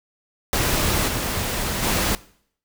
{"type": "noise with level steps", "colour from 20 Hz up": "pink", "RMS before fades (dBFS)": [-21, -25, -21], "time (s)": [0.53, 2.15], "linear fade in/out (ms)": 0, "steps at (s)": [1.07, 1.82], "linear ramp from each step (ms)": 20, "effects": ["noise-tail reverb RT60 0.6 s tail -20 dB re dry"]}